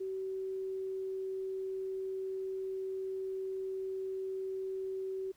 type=tone; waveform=sine; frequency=381.1 Hz; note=G4; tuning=49 cents flat; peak=-35 dBFS; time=0-5.32 s; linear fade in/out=10 ms; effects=pink hiss -68 dBFS RMS until 5.36 s